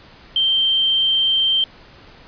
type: tone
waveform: sine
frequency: 3138 Hz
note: G7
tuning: 1 cent sharp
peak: -14 dBFS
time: 0.36-1.64 s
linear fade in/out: 2 ms
effects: pink hiss -45 dBFS RMS until 2.27 s + resampled to 11025 Hz